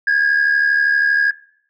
sine tone pair together, 1634 / 1706.6 Hz, G#6 / G#6, -29 / +47 cents, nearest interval minor second, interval 76 cents, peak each -12 / -16 dBFS, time 0.07-1.31 s, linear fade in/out 5 ms, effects noise-tail reverb RT60 0.6 s tail -20 dB re dry + tanh soft clip ceiling -9 dBFS

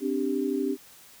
sine chord, C suspended second, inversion none, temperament just, 261.6 / 294.3 / 392.4 Hz, C4 / D4 / G4, 0 / +4 / +2 cents, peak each -29 dBFS, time 0-0.77 s, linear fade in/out 50 ms, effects white hiss -52 dBFS RMS until 1.2 s

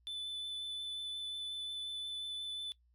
triangle tone with vibrato, 3504 Hz, A7, 8 cents flat, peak -37 dBFS, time 0.07-2.72 s, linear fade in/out 0 ms, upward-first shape sine, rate 5.6 Hz, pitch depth 10 cents each way, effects noise-tail reverb RT60 0.1 s tail -18 dB re dry + added 60 Hz sine -67 dBFS peak until 2.94 s

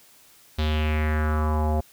square tone with low-pass filter sweep, 76.9 Hz, D#2, 20 cents flat, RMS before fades -23 dBFS, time 0.58-1.81 s, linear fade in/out 10 ms, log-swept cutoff 3900 to 690 Hz, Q 3.4, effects white hiss -54 dBFS RMS until 1.92 s

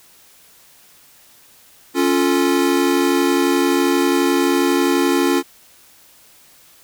square chord, Db augmented, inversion none, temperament equal, 277.2 / 349.2 / 440 Hz, Db4 / F4 / A4, 0 / 0 / 0 cents, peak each -18 / -18 / -24 dBFS, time 1.94-5.43 s, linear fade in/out 50 ms, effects white hiss -49 dBFS RMS until 6.83 s

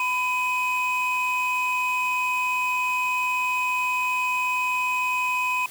triangle tone pair together, 1001 / 2517 Hz, B5 / D#7, +23 / +19 cents, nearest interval octave + major third, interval 1596 cents, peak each -23 dBFS, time 0-5.66 s, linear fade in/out 2 ms, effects white hiss -43 dBFS RMS until 5.7 s

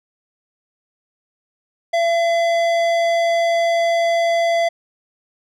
square tone with low-pass filter, 676 Hz, E5, 43 cents sharp, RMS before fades -17 dBFS, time 1.93-4.69 s, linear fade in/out 10 ms, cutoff 5000 Hz, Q 0.51, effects none

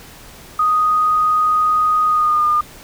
sine tone with pitch glide, 1244.5 to 1211.9 Hz, D#6 to D#6, 0 to -46 cents, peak -12 dBFS, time 0.59-2.61 s, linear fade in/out 5 ms, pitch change -46 cents, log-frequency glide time 2.06-2.46 s, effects pink hiss -40 dBFS RMS until 2.83 s

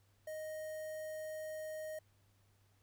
square tone with notch filter, 622.3 Hz, D#5, in tune, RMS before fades -44 dBFS, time 0.27-1.99 s, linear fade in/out 5 ms, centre 3700 Hz, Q 0.62, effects added 99 Hz sine -70 dBFS peak until 2.82 s + pink hiss -75 dBFS RMS until 2.82 s

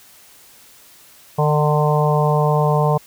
harmonic tone with a mistuned harmonic, 150.3 Hz, D3, 40 cents sharp, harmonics 1 / 3 / 4 / 5 / 6 / 7, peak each -16 / -21 / -22 / -23 / -24 / -24 dBFS, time 1.38-2.98 s, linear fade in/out 10 ms, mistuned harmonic 7, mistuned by -17 cents, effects white hiss -47 dBFS RMS until 3.06 s

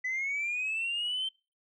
sine linear sweep, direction up, 1991 to 3122 Hz, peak -28 dBFS, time 0.04-1.29 s, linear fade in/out 10 ms, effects noise-tail reverb RT60 0.3 s tail -26 dB re dry + tanh soft clip ceiling -27 dBFS

